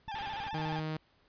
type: click train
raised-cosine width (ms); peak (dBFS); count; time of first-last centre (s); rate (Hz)
5; -37; 12; 0.08-0.79; 15.5
type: tone with vibrato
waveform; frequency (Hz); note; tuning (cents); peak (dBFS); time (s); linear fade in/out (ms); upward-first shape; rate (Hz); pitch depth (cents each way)
40% pulse; 841; G#5; +22; -36; 0.08-0.8; 5; square; 14; 78
type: low-pass noise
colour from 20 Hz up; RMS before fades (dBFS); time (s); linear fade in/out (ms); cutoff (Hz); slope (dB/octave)
white; -47; 0.15-0.49; 2; 3700; 48
type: tone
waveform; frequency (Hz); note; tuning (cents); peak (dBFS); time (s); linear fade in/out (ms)
sawtooth; 156.3; D#3; +8; -30; 0.54-0.97; 5
effects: pink hiss -68 dBFS RMS until 1.28 s + resampled to 11025 Hz